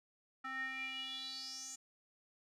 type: tone with band-pass filter sweep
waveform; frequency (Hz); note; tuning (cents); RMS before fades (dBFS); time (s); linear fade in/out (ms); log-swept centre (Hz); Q
square; 263.5; C4; +12; -44; 0.44-1.76; 10; 1500 to 7100; 7.7
effects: none